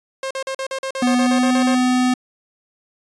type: tone bursts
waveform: sawtooth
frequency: 533 Hz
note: C5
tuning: 32 cents sharp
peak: -19 dBFS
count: 13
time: 0.23-1.747 s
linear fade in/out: 2 ms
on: 77 ms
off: 43 ms
type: tone with pitch glide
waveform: square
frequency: 246.9 to 251.8 Hz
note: B3 to B3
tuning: 0 to +34 cents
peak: -15 dBFS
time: 1.02-2.14 s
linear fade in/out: 5 ms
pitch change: +34 cents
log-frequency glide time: 1.17-1.55 s
effects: resampled to 22050 Hz